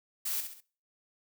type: noise with echo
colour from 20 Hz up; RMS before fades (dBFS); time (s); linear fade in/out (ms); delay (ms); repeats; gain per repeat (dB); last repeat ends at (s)
blue; -33; 0.25-0.41; 10; 66; 3; -7; 0.608
effects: noise-tail reverb RT60 0.4 s tail -21 dB re dry